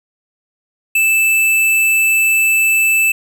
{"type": "tone", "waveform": "square", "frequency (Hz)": 2637, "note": "E7", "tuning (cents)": 0, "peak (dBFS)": -11, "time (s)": [0.95, 3.12], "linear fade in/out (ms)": 5, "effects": []}